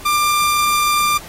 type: tone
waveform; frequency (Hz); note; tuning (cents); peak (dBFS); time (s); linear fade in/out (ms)
sawtooth; 1190; D6; +22; -10; 0.05-1.18; 10
effects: pink hiss -37 dBFS RMS until 1.28 s + AAC 48 kbps